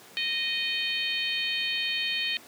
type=harmonic tone; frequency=619 Hz; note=D#5; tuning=9 cents flat; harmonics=3 / 4 / 5 / 6 / 7; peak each=-35 / -31 / -31 / -35 / -35 dBFS; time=0.17-2.37 s; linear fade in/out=0 ms; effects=pink hiss -50 dBFS RMS until 2.47 s + high-pass 200 Hz 12 dB/octave